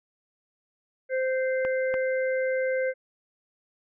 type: harmonic tone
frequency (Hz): 520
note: C5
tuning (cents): -11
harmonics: 1 / 3 / 4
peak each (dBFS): -24 / -34 / -36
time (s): 1.09-2.94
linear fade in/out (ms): 50
type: clicks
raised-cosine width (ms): 0.5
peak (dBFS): -18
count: 2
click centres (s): 1.65 / 1.941
effects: none